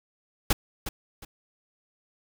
pink noise with echo, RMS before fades -21 dBFS, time 0.5-0.53 s, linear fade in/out 5 ms, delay 360 ms, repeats 2, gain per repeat -11 dB, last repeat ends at 1.25 s, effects none

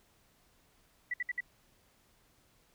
sine tone bursts, 1964 Hz, B6, 10 cents flat, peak -31 dBFS, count 4, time 1.11-1.406 s, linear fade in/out 5 ms, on 29 ms, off 60 ms, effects pink hiss -68 dBFS RMS until 2.74 s

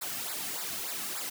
white noise with flanger, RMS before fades -36 dBFS, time 0.01-1.3 s, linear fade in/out 10 ms, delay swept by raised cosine 0.32 to 2.12 ms, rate 3.4 Hz, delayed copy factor -0.9, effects none

